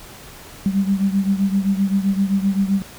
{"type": "beating tone pair", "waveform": "sine", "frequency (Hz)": [194, 201.7], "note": ["G3", "G3"], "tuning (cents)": [-18, 50], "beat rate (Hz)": 7.7, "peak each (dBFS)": [-17, -21], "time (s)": [0.66, 2.82], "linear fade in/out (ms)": 0, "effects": ["pink hiss -40 dBFS RMS until 2.98 s"]}